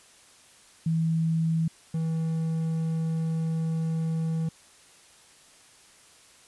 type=tone pair in turn; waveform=sine / triangle; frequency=162.6 / 161.92 Hz; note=E3 / E3; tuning=-23 / -31 cents; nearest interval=unison; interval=8 cents; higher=first; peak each=-22 / -23 dBFS; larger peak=first; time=0.86-1.68 / 1.94-4.49 s; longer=second; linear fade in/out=5 ms; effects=white hiss -55 dBFS RMS until 6.47 s + resampled to 24000 Hz